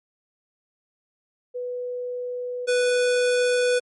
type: tone pair in turn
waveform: sine / square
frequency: 493.9 / 493.9 Hz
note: B4 / B4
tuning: 0 / 0 cents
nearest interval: unison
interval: 0 cents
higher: neither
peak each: -27 / -19 dBFS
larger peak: second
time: 1.54-2.67 / 2.67-3.8 s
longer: neither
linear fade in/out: 20 ms
effects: MP3 48 kbps